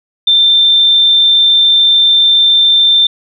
sine tone, 3573 Hz, A7, 26 cents sharp, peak -5 dBFS, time 0.27-3.07 s, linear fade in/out 5 ms, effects none

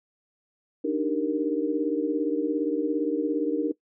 sine chord, Eb major seventh, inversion third, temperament equal, 293.7 / 311.1 / 392 / 466.2 Hz, D4 / Eb4 / G4 / Bb4, 0 / 0 / 0 / 0 cents, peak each -27 / -28 / -33 / -28 dBFS, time 0.84-3.72 s, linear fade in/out 10 ms, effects noise-tail reverb RT60 0.1 s tail -19 dB re dry

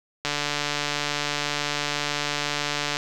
click train, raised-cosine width 0.2 ms, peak -8 dBFS, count 398, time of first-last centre 0.25-2.969 s, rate 146 Hz, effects none

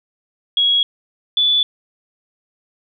sine tone pair in turn, 3322 / 3465 Hz, G#7 / A7, 0 / -27 cents, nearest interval minor second, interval 73 cents, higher second, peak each -12 dBFS, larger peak neither, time 0.57-0.83 / 1.37-1.63 s, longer neither, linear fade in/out 2 ms, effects none

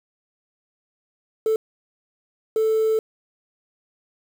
sine tone bursts at uneven times, 440 Hz, A4, in tune, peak -15 dBFS, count 2, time 1.46-1.56 / 2.56-2.99 s, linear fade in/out 2 ms, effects tanh soft clip ceiling -15 dBFS + 7-bit

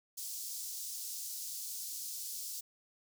pink high-pass noise, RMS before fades -42 dBFS, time 0.17-2.61 s, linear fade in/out 10 ms, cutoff 5100 Hz, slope 24 dB/octave, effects none

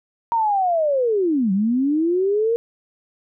sine linear two-way sweep, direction down then up, 943 to 185 to 471.9 Hz, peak -16 dBFS, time 0.32-2.56 s, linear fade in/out 0 ms, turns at 1.52 s, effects none

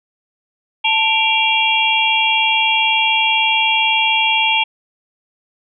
sine tone cluster, 882 / 2351 / 2771 / 3278 Hz, A5 / D7 / F7 / G#7, +4 / +1 / -14 / -23 cents, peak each -18 dBFS, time 0.84-4.64 s, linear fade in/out 10 ms, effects none

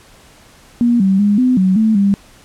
sine tone with pitch steps, 238.5 / 192.3 / 205 / 253.2 / 187.4 / 219.6 / 199.1 Hz, A#3 / G3 / G#3 / B3 / F#3 / A3 / G3, +40 / -33 / -22 / +43 / +22 / -3 / +27 cents, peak -9 dBFS, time 0.81-2.14 s, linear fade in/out 0 ms, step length 190 ms, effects pink hiss -45 dBFS RMS until 2.44 s + low-pass 11000 Hz 12 dB/octave

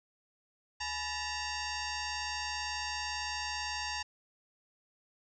sine tone with frequency modulation, 1899 Hz, A#6, 32 cents sharp, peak -34 dBFS, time 0.8-4.03 s, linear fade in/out 10 ms, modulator 915 Hz, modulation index 4.7, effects none

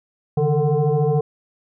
sine tone with frequency modulation, 154.9 Hz, D#3, 7 cents flat, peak -15 dBFS, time 0.37-1.21 s, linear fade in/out 5 ms, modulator 296 Hz, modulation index 1.5, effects none

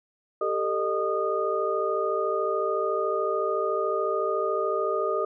sine tone cluster, 393.4 / 447.2 / 612 / 1229 Hz, G4 / A4 / D#5 / D#6, +6 / +28 / -29 / -22 cents, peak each -29 dBFS, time 0.41-5.25 s, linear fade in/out 5 ms, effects none

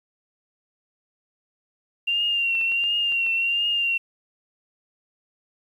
sine tone with vibrato, 2770 Hz, F7, 15 cents flat, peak -20 dBFS, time 2.07-3.98 s, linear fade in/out 10 ms, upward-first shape triangle, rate 1.4 Hz, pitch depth 51 cents each way
clicks, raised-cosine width 0.3 ms, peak -26 dBFS, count 6, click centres 2.552 / 2.613 / 2.72 / 2.839 / 3.122 / 3.265 s
effects 9-bit

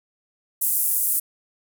white band-pass noise, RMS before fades -22 dBFS, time 0.61-1.2 s, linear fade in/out 10 ms, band 9600 to 16000 Hz, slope 24 dB/octave, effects none

